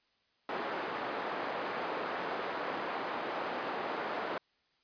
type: band-pass noise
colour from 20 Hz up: white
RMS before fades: -37 dBFS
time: 0.49-4.38 s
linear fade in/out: 2 ms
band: 320 to 1100 Hz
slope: 12 dB/octave
effects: white hiss -73 dBFS RMS until 4.83 s + resampled to 11025 Hz